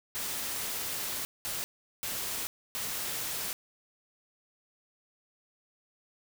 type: noise bursts at uneven times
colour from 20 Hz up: white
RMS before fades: -35 dBFS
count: 4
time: 0.15-1.25 / 1.45-1.64 / 2.03-2.47 / 2.75-3.53 s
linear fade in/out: 0 ms
effects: none